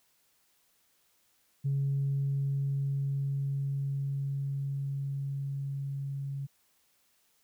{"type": "tone with level ramp", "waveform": "sine", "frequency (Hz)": 138.59, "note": "C#3", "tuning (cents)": 0, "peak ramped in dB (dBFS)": [-25, -33], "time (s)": [1.64, 6.47], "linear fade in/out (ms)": 20, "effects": ["tanh soft clip ceiling -23 dBFS", "white hiss -70 dBFS RMS until 7.43 s"]}